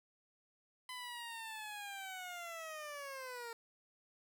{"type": "linear sweep", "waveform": "15% pulse", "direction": "down", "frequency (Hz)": [1014, 456.7], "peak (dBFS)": -38, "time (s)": [0.89, 3.53], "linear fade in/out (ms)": 2, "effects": []}